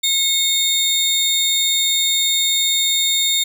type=tone pair together; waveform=30% pulse; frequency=2178 / 3663 Hz; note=C#7 / A#7; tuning=-31 / -31 cents; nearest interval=major sixth; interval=900 cents; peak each=-22 / -13 dBFS; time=0.03-3.44 s; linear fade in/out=10 ms; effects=none